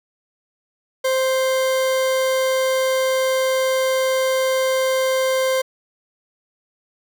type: tone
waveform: 40% pulse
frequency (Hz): 523.3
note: C5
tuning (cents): 0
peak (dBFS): -16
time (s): 1.04-5.62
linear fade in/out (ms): 10
effects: none